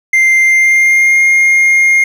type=tone with pitch glide; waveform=triangle; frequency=2093 to 2128 Hz; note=C7 to C7; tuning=0 to +29 cents; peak=-4 dBFS; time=0.13-2.04 s; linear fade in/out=5 ms; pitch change=+29 cents; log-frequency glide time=0.41-1.22 s; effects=7-bit